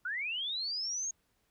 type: linear sweep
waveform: sine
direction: up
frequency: 1396 to 6645 Hz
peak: -33 dBFS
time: 0.05-1.11 s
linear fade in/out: 5 ms
effects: pink hiss -75 dBFS RMS until 1.5 s